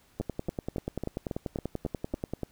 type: two click trains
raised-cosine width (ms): 2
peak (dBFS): -18 / -19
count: 24 / 8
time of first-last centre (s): 0.2-2.433 / 0.21-2.138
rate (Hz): 10.3 / 3.63
effects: pink hiss -63 dBFS RMS until 2.51 s